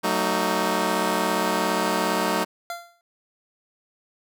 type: chord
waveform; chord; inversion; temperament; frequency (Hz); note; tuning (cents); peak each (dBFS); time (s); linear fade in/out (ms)
10% pulse; D# diminished; first; just; 186.68 / 224 / 311.1; F#3 / A3 / D#4; +16 / +31 / 0; -18; 0.03-2.45; 20
type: tone with exponential decay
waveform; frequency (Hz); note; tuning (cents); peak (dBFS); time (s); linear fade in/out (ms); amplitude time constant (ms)
25% pulse; 690; F5; -21; -23; 2.7-3.01; 1; 66
effects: none